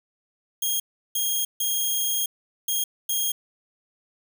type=tone bursts at uneven times; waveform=5% pulse; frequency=3246 Hz; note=G#7; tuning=40 cents flat; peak=-14 dBFS; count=5; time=0.62-0.8 / 1.15-1.45 / 1.6-2.26 / 2.68-2.84 / 3.09-3.32 s; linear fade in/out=5 ms; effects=9-bit